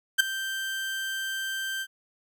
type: tone with ADSR envelope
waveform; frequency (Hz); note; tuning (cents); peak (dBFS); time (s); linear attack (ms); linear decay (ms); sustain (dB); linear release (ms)
30% pulse; 1565; G6; -3; -11; 0.18-1.87; 21; 8; -16; 55
effects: none